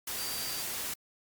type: tone in noise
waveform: sine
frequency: 4699 Hz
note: D8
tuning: in tune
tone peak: -40 dBFS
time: 0.18-0.62 s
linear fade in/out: 5 ms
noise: white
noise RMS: -36 dBFS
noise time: 0.07-0.94 s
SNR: -7 dB
effects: Opus 48 kbps